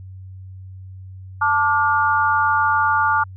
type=chord; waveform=sine; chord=D minor; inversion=second; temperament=equal with one note detuned; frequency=880 / 1174.7 / 1427.1 Hz; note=A5 / D6 / F6; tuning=0 / 0 / +37 cents; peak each=-19 dBFS; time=1.41-3.24 s; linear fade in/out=10 ms; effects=added 94 Hz sine -34 dBFS peak until 3.36 s